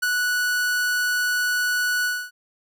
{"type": "tone with ADSR envelope", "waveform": "45% pulse", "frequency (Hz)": 1475, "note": "F#6", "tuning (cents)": -6, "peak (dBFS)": -18, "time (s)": [0.02, 2.31], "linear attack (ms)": 13, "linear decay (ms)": 10, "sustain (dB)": -2, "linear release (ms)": 260, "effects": []}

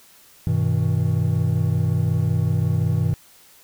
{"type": "chord", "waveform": "triangle", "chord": "G augmented", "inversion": "none", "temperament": "equal with one note detuned", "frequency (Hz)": [98, 123.47, 159.29], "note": ["G2", "B2", "D#3"], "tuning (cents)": [0, 0, 41], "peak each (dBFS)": -20, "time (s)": [0.47, 3.14], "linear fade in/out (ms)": 0, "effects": ["white hiss -51 dBFS RMS until 3.63 s"]}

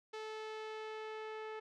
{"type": "tone with low-pass filter sweep", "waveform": "sawtooth", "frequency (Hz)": 435.3, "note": "A4", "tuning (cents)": -19, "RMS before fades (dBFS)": -45, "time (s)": [0.13, 1.6], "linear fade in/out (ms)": 10, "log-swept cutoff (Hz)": [4500, 2300], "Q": 1, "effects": []}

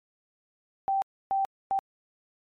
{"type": "tone bursts at uneven times", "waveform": "sine", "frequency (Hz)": 780, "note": "G5", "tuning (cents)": -9, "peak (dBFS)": -23, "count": 3, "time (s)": [[0.88, 1.02], [1.31, 1.45], [1.71, 1.79]], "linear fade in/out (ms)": 0, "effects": ["MP3 64 kbps"]}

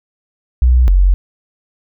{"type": "tone pair in turn", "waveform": "sine", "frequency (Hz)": [61.9, 46.2], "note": ["B1", "F#1"], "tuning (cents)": [5, -2], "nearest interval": "perfect fourth", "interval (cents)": 507, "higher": "first", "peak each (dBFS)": -6, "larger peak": "neither", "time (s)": [[0.62, 0.88], [0.88, 1.14]], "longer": "neither", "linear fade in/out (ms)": 0, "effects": []}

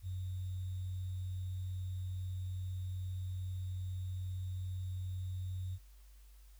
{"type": "tone with sample-and-hold", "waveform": "sine", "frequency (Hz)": 92.4, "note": "F#2", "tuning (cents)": -2, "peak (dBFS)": -37, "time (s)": [0.02, 5.79], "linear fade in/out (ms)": 50, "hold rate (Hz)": 3675, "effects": ["added 50 Hz sine -55 dBFS peak until 6.59 s", "white hiss -69 dBFS RMS until 6.59 s"]}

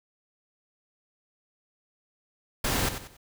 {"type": "noise with echo", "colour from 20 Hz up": "pink", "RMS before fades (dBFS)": -27, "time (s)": [2.64, 2.89], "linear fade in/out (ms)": 5, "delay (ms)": 93, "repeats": 3, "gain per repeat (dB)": -9, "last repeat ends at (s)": 3.169, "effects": []}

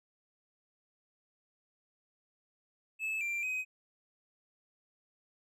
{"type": "tone with pitch steps", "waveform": "triangle", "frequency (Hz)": [2607, 2366, 2519], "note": ["E7", "D7", "D#7"], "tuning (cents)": [-20, 12, 21], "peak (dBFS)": -31, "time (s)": [2.99, 3.65], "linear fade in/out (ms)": 50, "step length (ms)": 220, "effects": []}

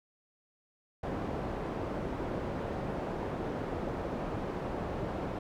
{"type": "low-pass noise", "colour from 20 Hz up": "white", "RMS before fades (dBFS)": -36, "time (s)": [1.03, 5.39], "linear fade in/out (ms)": 5, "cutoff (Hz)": 580, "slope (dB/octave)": 12, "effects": []}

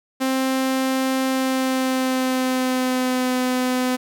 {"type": "tone with pitch glide", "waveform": "sawtooth", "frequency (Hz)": [263.1, 253.3], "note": ["C4", "B3"], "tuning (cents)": [10, 44], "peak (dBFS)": -15, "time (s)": [0.2, 3.97], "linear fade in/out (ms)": 20, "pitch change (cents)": -66, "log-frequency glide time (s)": [1.28, 3.35], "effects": []}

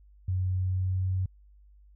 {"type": "tone with pitch glide", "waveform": "sine", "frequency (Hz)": [92.5, 93.41], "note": ["F#2", "F#2"], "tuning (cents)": [0, 17], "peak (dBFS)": -25, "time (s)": [0.28, 1.26], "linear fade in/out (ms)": 5, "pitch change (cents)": 17, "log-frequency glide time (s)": [0.48, 1.08], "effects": ["added 50 Hz sine -53 dBFS peak until 1.95 s"]}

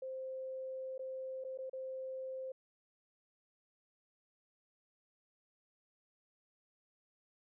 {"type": "tone with dropouts", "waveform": "sine", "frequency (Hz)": 523.3, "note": "C5", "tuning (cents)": 0, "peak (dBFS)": -40, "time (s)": [0.02, 2.52], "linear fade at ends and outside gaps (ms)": 5, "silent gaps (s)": [[0.98, 0.992], [1.44, 1.447], [1.576, 1.586], [1.697, 1.731]], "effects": []}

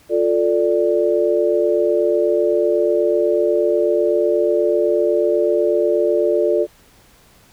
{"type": "chord", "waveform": "sine", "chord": "D minor", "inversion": "first", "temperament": "just", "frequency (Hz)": [352.4, 440.5, 587.3], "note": ["F4", "A4", "D5"], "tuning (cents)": [16, 2, 0], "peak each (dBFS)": -18, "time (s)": [0.09, 6.67], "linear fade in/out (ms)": 50, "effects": ["pink hiss -51 dBFS RMS until 7.52 s"]}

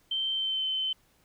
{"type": "tone with pitch glide", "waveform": "sine", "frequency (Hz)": [3117, 3069], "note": ["G7", "G7"], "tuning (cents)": [-11, -37], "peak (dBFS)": -27, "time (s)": [0.11, 0.93], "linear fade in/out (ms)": 5, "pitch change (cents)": -26, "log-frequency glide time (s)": [0.33, 0.65], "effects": ["pink hiss -66 dBFS RMS until 1.24 s"]}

